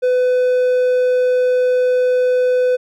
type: tone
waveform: triangle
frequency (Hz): 502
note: B4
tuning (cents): +28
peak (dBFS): -10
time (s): 0.02-2.77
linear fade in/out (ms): 20
effects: none